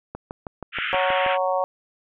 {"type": "click train", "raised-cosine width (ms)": 1, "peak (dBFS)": -18, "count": 8, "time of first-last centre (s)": [0.15, 1.263], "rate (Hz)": 6.29}
{"type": "band-pass noise", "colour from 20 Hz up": "pink", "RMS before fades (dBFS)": -27, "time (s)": [0.72, 1.38], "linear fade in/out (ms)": 50, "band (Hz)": [1300, 3200], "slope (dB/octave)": 96}
{"type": "harmonic tone", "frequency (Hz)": 185, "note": "F#3", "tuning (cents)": 0, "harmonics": [3, 4, 5, 6], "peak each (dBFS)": [-23, -25, -27, -29], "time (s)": [0.93, 1.64], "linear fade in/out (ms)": 0}
{"effects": []}